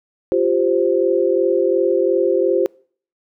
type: chord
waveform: sine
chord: F suspended second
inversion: none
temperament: equal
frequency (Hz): 349.2 / 392 / 523.3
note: F4 / G4 / C5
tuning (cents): 0 / 0 / 0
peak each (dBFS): -18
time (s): 0.32-2.66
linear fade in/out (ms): 0
effects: noise-tail reverb RT60 0.5 s tail -25 dB re dry